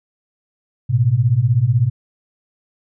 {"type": "beating tone pair", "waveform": "sine", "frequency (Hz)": [110, 126], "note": ["A2", "B2"], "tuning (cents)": [0, 35], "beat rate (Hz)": 16, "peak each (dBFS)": [-16, -14], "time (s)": [0.89, 1.9], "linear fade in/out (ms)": 20, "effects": []}